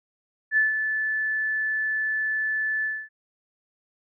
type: tone with ADSR envelope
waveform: sine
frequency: 1743 Hz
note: A6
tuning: 17 cents flat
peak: -16 dBFS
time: 0.51-3.09 s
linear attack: 61 ms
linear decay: 150 ms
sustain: -7 dB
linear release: 250 ms
effects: none